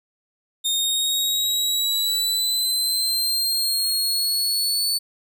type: linear sweep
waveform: sawtooth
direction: up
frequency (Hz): 3668 to 4482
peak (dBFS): -17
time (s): 0.64-4.99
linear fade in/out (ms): 20
effects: none